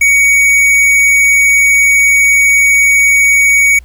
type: tone with tanh clipping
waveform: sine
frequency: 2244 Hz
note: C#7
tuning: 21 cents sharp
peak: -7 dBFS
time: 0.01-3.79 s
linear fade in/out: 5 ms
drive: 14 dB
effects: added 60 Hz sine -32 dBFS peak until 3.84 s + pink hiss -51 dBFS RMS until 3.84 s